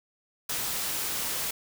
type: noise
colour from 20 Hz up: white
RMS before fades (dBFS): -31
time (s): 0.49-1.51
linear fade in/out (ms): 5
effects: none